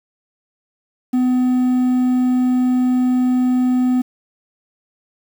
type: tone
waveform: triangle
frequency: 252.1 Hz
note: B3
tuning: 36 cents sharp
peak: -11 dBFS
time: 1.13-4.02 s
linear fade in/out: 10 ms
effects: 7-bit